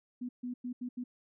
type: tone bursts at uneven times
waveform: sine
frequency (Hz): 246.9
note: B3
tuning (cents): 0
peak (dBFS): -35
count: 5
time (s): 0.21-0.29 / 0.43-0.54 / 0.64-0.73 / 0.81-0.89 / 0.97-1.04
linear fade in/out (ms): 10
effects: none